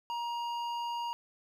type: tone with hard clipping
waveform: sine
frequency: 945 Hz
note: A#5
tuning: 23 cents sharp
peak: -35 dBFS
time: 0.1-1.13 s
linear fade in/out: 0 ms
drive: 10 dB
effects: none